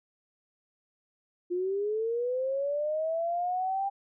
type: linear sweep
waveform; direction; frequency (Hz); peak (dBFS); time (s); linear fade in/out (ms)
sine; up; 348.4 to 797; -27; 1.5-3.9; 20
effects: none